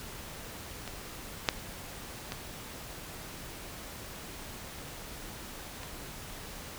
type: clicks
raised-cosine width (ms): 0.2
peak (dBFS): -22 / -6 / -18 / -24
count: 4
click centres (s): 0.877 / 1.488 / 2.321 / 5.833
effects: pink hiss -44 dBFS RMS until 6.78 s